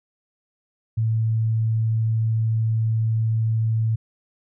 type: tone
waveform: sine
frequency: 111.7 Hz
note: A2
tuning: 27 cents sharp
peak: -18 dBFS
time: 0.97-3.96 s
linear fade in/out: 10 ms
effects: none